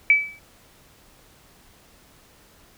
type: tone with exponential decay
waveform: sine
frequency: 2300 Hz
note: D7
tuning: 37 cents flat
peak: -9 dBFS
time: 0.1-0.39 s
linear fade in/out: 1 ms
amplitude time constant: 63 ms
effects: pink hiss -54 dBFS RMS until 2.77 s